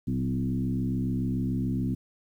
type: tone with frequency modulation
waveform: sine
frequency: 183.9 Hz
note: F#3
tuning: 10 cents flat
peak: -25 dBFS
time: 0.07-1.95 s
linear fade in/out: 10 ms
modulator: 67 Hz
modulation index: 1.5
effects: 10-bit